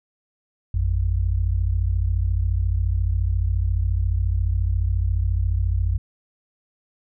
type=tone pair together; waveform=sine; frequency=54.39 / 88.7 Hz; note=A1 / F2; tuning=-19 / +27 cents; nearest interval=minor sixth; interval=846 cents; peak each=-21 dBFS; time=0.74-5.98 s; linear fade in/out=5 ms; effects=none